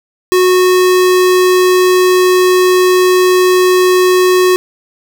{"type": "tone", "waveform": "square", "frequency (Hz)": 366.6, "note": "F#4", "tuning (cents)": -16, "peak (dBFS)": -7, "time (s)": [0.32, 4.56], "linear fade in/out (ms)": 0, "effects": []}